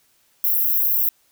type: high-pass noise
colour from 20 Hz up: white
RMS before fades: -19 dBFS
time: 0.44-1.09 s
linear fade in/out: 0 ms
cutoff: 12000 Hz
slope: 96 dB/octave
effects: white hiss -61 dBFS RMS until 1.31 s